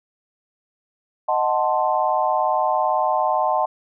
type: chord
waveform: sine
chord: D# diminished seventh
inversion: none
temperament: equal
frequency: 622.3 / 740 / 880 / 1046.5 Hz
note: D#5 / F#5 / A5 / C6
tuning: 0 / 0 / 0 / 0 cents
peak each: -23 / -22 / -22 / -24 dBFS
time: 1.28-3.66 s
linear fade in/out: 10 ms
effects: none